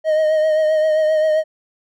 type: tone with vibrato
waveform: triangle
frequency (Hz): 623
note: D#5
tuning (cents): +2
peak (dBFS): -11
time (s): 0.04-1.44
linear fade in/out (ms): 50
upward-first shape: triangle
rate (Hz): 7.6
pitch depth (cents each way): 36
effects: none